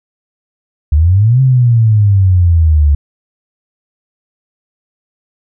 sine exponential two-way sweep, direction up then down, 70.9 to 133.9 to 70.9 Hz, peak -5 dBFS, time 0.92-2.95 s, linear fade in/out 5 ms, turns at 1.41 s, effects none

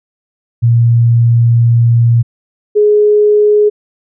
sine tone pair in turn, 117.5 / 418.7 Hz, A#2 / G#4, +14 / +14 cents, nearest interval octave + minor seventh, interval 2200 cents, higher second, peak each -5 dBFS, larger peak neither, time 0.62-2.23 / 2.75-3.7 s, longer first, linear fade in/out 20 ms, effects none

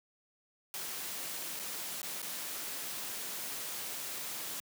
white noise with dropouts, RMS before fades -40 dBFS, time 0.74-4.6 s, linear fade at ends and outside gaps 0 ms, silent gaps 1.592-1.597 / 2.017-2.03 / 2.218-2.227 s, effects high-pass 150 Hz 12 dB/octave

